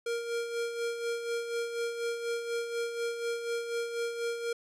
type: tone with tremolo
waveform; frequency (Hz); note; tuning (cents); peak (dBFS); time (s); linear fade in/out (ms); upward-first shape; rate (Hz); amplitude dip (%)
square; 468.1; A#4; +7; -30; 0.06-4.53; 5; sine; 4.1; 55
effects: low-pass 10000 Hz 12 dB/octave